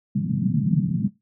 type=band-pass noise; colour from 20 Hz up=pink; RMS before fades=-22 dBFS; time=0.15-1.08 s; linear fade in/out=10 ms; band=130 to 220 Hz; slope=48 dB/octave; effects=noise-tail reverb RT60 0.2 s tail -17 dB re dry